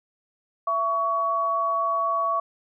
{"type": "tone pair together", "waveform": "sine", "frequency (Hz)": [668.3, 1124], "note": ["E5", "C#6"], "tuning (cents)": [24, 24], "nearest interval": "major sixth", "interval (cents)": 900, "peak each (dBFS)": [-28, -22], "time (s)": [0.67, 2.4], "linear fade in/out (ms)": 5, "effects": []}